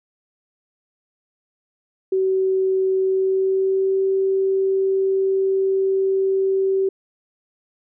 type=tone with pitch glide; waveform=sine; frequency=379.6 to 385.1 Hz; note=F#4 to G4; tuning=+44 to -31 cents; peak=-16 dBFS; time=2.12-6.89 s; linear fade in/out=5 ms; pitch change=+25 cents; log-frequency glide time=2.98-4.02 s; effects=none